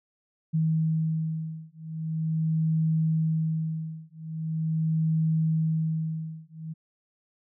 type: beating tone pair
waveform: sine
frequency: 159.4 / 159.82 Hz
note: D#3 / D#3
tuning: +42 / +47 cents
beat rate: 0.42 Hz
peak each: -27 dBFS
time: 0.53-6.74 s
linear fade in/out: 20 ms
effects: none